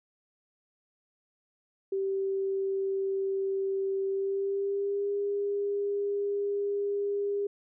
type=tone with pitch glide; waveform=sine; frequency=388.5 to 404.3 Hz; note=G4 to G#4; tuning=-16 to -46 cents; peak=-27 dBFS; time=1.92-7.47 s; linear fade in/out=5 ms; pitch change=+70 cents; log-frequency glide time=4.07-5.12 s; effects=none